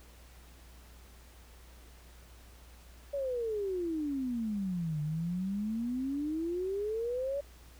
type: exponential two-way sweep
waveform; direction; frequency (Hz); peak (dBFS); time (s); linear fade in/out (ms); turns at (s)
sine; down then up; 575 to 147.8 to 575; -31; 3.13-7.41; 10; 5.01
effects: added 60 Hz sine -53 dBFS peak until 7.79 s + pink hiss -59 dBFS RMS until 7.79 s